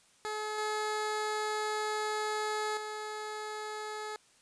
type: tone with level steps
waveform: 15% pulse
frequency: 427 Hz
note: G#4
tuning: 48 cents sharp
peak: -28 / -25 / -31 dBFS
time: 0.25-4.16 s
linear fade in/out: 0 ms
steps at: 0.58 / 2.77 s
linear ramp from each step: 2 ms
effects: white hiss -64 dBFS RMS until 4.41 s + resampled to 22050 Hz